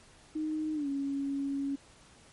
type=tone with pitch glide; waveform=sine; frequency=310 to 277.8 Hz; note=D#4 to C#4; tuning=-6 to +4 cents; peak=-30 dBFS; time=0.35-1.76 s; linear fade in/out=10 ms; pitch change=-190 cents; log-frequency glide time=0.74-0.88 s; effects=pink hiss -58 dBFS RMS until 2.32 s + MP3 48 kbps